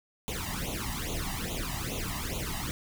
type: noise with flanger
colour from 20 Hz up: pink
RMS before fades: -34 dBFS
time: 0.28-2.71 s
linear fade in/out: 0 ms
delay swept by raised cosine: 0.29 to 1.06 ms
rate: 2.4 Hz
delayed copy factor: +1
effects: none